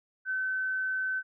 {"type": "tone", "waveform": "sine", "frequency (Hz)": 1526, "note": "G6", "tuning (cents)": -47, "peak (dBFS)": -28, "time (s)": [0.25, 1.23], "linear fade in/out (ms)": 50, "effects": []}